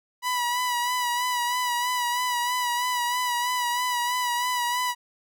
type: tone with vibrato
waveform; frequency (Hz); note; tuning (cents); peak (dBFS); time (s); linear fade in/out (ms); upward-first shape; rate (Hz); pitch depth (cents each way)
sawtooth; 980; B5; -14; -20; 0.22-4.95; 50; sine; 3.1; 37
effects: none